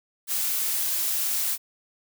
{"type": "noise", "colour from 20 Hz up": "blue", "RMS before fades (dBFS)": -26, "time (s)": [0.27, 1.58], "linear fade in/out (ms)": 50, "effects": []}